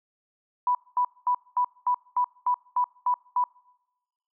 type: tone bursts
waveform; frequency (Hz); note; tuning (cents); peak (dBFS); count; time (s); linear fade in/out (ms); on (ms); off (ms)
sine; 987.8; B5; 0; -20; 10; 0.67-3.44; 2; 79; 220
effects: noise-tail reverb RT60 1.0 s tail -25 dB re dry